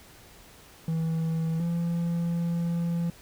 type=tone pair in turn; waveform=triangle; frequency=162.5 / 169.97 Hz; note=E3 / F3; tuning=-24 / -47 cents; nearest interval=minor second; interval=77 cents; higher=second; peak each=-23 dBFS; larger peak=neither; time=0.88-1.6 / 1.6-3.1 s; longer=second; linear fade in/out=2 ms; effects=pink hiss -52 dBFS RMS until 3.21 s